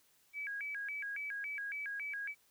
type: tone with vibrato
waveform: sine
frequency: 1941 Hz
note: B6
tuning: 31 cents flat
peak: -38 dBFS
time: 0.33-2.35 s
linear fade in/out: 50 ms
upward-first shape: square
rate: 3.6 Hz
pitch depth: 290 cents each way
effects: white hiss -70 dBFS RMS until 2.5 s